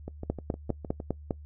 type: two click trains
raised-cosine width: 2 ms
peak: -14 / -23 dBFS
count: 6 / 7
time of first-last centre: 0.3-1.308 / 0.08-1.002 s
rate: 4.96 / 6.51 Hz
effects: noise-tail reverb RT60 0.1 s tail -22 dB re dry + added 74 Hz sine -43 dBFS peak until 1.45 s